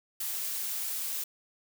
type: noise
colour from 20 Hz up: blue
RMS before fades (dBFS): -34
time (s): 0.2-1.24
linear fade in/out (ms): 5
effects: none